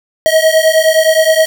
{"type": "beating tone pair", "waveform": "square", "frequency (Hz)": [632, 641.6], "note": ["D#5", "E5"], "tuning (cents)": [27, -47], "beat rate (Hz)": 9.6, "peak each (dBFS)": -11, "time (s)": [0.26, 1.46], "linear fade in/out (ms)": 0, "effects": []}